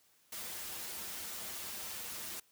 white noise with comb filter, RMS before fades -43 dBFS, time 0.32-2.4 s, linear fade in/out 5 ms, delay 7.1 ms, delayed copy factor -0.8, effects white hiss -69 dBFS RMS until 2.51 s + high-pass 60 Hz 12 dB/octave

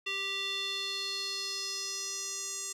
square tone with band-pass filter sweep, 392 Hz, G4, in tune, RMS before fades -36 dBFS, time 0.06-2.73 s, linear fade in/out 10 ms, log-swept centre 3000 to 7200 Hz, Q 4, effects none

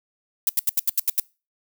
violet noise bursts, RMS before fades -19 dBFS, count 8, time 0.47-1.199 s, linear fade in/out 2 ms, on 22 ms, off 79 ms, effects noise-tail reverb RT60 0.3 s tail -24 dB re dry

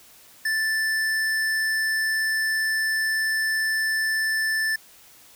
sine tone with hard clipping, 1761 Hz, A6, 1 cent sharp, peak -23 dBFS, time 0.45-4.76 s, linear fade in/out 5 ms, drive 15 dB, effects white hiss -51 dBFS RMS until 5.35 s

